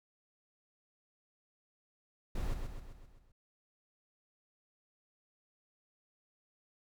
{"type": "noise with echo", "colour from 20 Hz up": "brown", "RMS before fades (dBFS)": -35, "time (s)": [2.35, 2.54], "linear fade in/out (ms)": 5, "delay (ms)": 130, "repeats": 6, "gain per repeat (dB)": -5, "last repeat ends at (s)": 3.32, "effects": []}